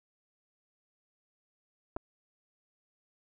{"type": "clicks", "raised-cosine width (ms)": 1, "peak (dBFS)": -23, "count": 2, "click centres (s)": [1.964, 1.967], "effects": []}